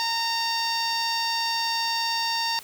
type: tone with low-pass filter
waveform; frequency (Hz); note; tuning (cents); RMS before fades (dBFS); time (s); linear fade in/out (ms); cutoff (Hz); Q
sawtooth; 919; A#5; -25; -26; 0-2.59; 0; 5000; 8
effects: white hiss -45 dBFS RMS until 2.63 s